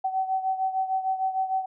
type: beating tone pair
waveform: sine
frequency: 759 / 765.6 Hz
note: F#5 / G5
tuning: +44 / -41 cents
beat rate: 6.6 Hz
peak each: -25 / -30 dBFS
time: 0.04-1.66 s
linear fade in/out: 10 ms
effects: none